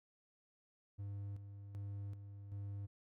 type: tone with tremolo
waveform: triangle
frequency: 100.4 Hz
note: G2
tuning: 42 cents sharp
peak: -40 dBFS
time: 0.98-2.87 s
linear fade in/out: 20 ms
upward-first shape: square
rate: 1.3 Hz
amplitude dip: 55%
effects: none